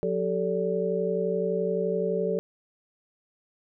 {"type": "tone cluster", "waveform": "sine", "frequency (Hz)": [181.1, 389.5, 441.2, 575], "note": ["F#3", "G4", "A4", "D5"], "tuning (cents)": [-37, -11, 5, -37], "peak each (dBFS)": [-31, -31, -27, -31], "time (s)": [0.03, 2.39], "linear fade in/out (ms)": 0, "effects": []}